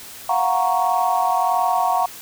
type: chord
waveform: sine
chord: Gb major seventh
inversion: third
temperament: equal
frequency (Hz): 698.5 / 740 / 932.3 / 1108.7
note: F5 / Gb5 / Bb5 / Db6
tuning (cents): 0 / 0 / 0 / 0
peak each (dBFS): -22 / -20 / -21 / -23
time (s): 0.29-2.06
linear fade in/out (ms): 5
effects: tanh soft clip ceiling -6 dBFS + white hiss -38 dBFS RMS until 2.21 s